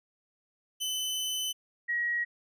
sawtooth / sine tone pair in turn, 3029 / 1902.6 Hz, F#7 / A#6, +40 / +35 cents, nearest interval minor sixth, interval 805 cents, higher first, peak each -27 dBFS, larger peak neither, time 0.8-1.53 / 1.88-2.25 s, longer first, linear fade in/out 20 ms, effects resampled to 32000 Hz

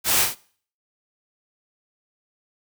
white noise with echo, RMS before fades -20 dBFS, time 0.04-0.27 s, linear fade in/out 50 ms, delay 42 ms, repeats 2, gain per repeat -5 dB, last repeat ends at 0.354 s, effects noise-tail reverb RT60 0.5 s tail -22 dB re dry

